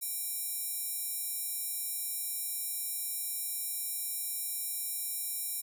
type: tone with high-pass filter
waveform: square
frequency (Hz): 784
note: G5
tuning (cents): 0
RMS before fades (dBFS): -36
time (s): 0.01-5.62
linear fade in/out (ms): 20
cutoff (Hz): 10000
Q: 1.6
effects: none